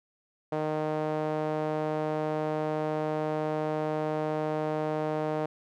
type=tone with band-pass filter; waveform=sawtooth; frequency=154.1 Hz; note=D#3; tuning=16 cents flat; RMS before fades=-30 dBFS; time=0.52-5.46 s; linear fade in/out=5 ms; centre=600 Hz; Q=1.6; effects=none